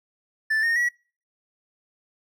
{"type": "tone with pitch steps", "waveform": "triangle", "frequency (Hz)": [1760, 1842.2, 1928.2], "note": ["A6", "A#6", "B6"], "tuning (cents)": [0, -21, -42], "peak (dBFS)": -18, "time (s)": [0.5, 0.89], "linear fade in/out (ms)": 10, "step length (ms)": 130, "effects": ["noise-tail reverb RT60 0.4 s tail -26 dB re dry"]}